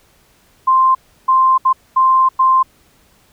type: tone bursts at uneven times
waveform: sine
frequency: 1046.5 Hz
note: C6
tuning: in tune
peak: -8 dBFS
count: 5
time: 0.67-0.95 / 1.28-1.58 / 1.65-1.73 / 1.96-2.29 / 2.39-2.63 s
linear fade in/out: 10 ms
effects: pink hiss -53 dBFS RMS until 3.32 s